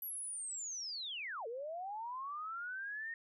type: linear two-way sweep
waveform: sine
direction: down then up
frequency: 11840 to 439.2 to 1859 Hz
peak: -40 dBFS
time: 0.02-3.14 s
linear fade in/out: 2 ms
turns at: 1.47 s
effects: none